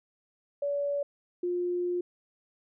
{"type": "tone pair in turn", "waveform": "sine", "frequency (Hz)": [571, 354.3], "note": ["D5", "F4"], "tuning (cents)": [-49, 25], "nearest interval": "minor sixth", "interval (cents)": 826, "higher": "first", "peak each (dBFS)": -27, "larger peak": "neither", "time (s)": [[0.62, 1.03], [1.43, 2.01]], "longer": "second", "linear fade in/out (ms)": 5, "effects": []}